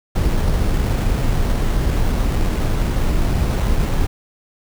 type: noise with sample-and-hold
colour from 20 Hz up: brown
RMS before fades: -17 dBFS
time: 0.15-4.07 s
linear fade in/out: 10 ms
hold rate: 4900 Hz
effects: none